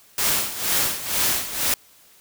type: noise with tremolo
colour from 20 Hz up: white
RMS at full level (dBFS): -20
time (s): 0.18-1.74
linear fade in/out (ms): 2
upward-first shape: sine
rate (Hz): 2.1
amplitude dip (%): 75
effects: white hiss -53 dBFS RMS until 2.2 s